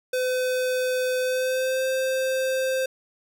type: tone with pitch glide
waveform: square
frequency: 508 to 523.2 Hz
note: B4 to C5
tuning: +49 to 0 cents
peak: -23 dBFS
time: 0.13-2.86 s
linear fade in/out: 5 ms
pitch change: +51 cents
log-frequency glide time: 1.2-1.86 s
effects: none